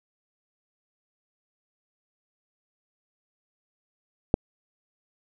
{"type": "click", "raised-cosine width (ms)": 2, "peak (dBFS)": -4, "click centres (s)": 4.341, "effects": []}